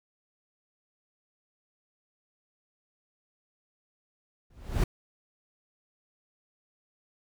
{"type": "noise with exponential growth", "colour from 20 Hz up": "brown", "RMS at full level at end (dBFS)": -20, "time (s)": [4.5, 4.84], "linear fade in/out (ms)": 5, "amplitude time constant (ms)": 72, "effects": []}